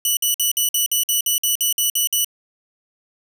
5% pulse tone bursts, 2960 Hz, F#7, in tune, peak -7 dBFS, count 13, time 0.05-2.246 s, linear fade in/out 2 ms, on 120 ms, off 53 ms, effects resampled to 32000 Hz + 8-bit

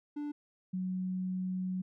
triangle / sine tone pair in turn, 293.7 / 185.02 Hz, D4 / F#3, 0 / 0 cents, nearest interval minor sixth, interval 800 cents, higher first, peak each -33 / -32 dBFS, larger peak second, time 0.16-0.32 / 0.73-1.82 s, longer second, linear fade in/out 10 ms, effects none

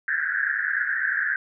white band-pass noise, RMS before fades -25 dBFS, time 0.08-1.36 s, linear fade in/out 2 ms, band 1500 to 1800 Hz, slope 96 dB/octave, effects none

